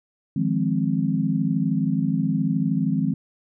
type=chord; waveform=sine; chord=F minor seventh; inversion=third; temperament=equal; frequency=155.56 / 174.61 / 207.7 / 261.6 Hz; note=Eb3 / F3 / Ab3 / C4; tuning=0 / 0 / 0 / 0 cents; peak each=-25 dBFS; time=0.36-3.14 s; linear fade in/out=5 ms; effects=none